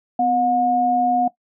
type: tone pair together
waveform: sine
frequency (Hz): 251.8 / 721.3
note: B3 / F#5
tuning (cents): +34 / -44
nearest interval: octave + tritone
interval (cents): 1822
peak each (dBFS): -23 / -16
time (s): 0.19-1.28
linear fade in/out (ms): 5
effects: noise-tail reverb RT60 0.1 s tail -17 dB re dry